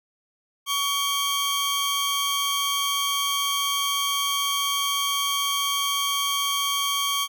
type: tone pair together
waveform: sawtooth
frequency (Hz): 1129 / 3193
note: C#6 / G7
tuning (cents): +31 / +31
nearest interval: octave + tritone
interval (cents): 1800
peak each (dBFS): -22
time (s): 0.66-7.28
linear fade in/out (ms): 50
effects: none